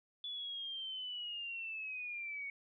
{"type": "linear sweep", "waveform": "sine", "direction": "down", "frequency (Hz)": [3448, 2217], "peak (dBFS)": -40, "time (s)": [0.24, 2.5], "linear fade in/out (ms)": 2, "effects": []}